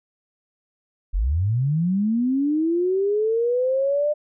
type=linear sweep; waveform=sine; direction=up; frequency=38.89 to 603 Hz; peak=-18 dBFS; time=1.13-4.14 s; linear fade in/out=20 ms; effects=none